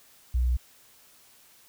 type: tone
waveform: sine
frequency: 61.7 Hz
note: B1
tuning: 1 cent flat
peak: -20 dBFS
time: 0.34-0.57 s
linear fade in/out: 10 ms
effects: tanh soft clip ceiling -18 dBFS + white hiss -57 dBFS RMS until 1.68 s